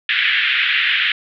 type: band-pass noise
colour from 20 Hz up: pink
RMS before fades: -17 dBFS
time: 0.09-1.12 s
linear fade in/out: 2 ms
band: 1600 to 3400 Hz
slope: 48 dB/octave
effects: none